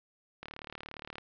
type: click train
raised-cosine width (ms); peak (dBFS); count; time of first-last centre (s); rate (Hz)
0.3; -26; 29; 0.43-1.183; 37.2
effects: low-pass 5000 Hz 12 dB/octave